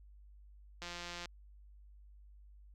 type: click train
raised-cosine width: 0.2 ms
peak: -27 dBFS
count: 77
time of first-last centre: 0.82-1.257 s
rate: 174 Hz
effects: added 50 Hz sine -55 dBFS peak until 2.74 s